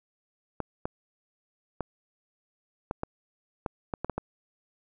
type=clicks; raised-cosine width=1 ms; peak=-16 dBFS; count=10; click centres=0.603 / 0.855 / 1.807 / 2.911 / 3.034 / 3.662 / 3.938 / 4.046 / 4.097 / 4.18 s; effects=none